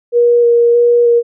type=tone with vibrato; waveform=sine; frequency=474.9 Hz; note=A#4; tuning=32 cents sharp; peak=-6 dBFS; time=0.12-1.23 s; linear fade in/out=50 ms; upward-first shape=square; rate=1.6 Hz; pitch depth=10 cents each way; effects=none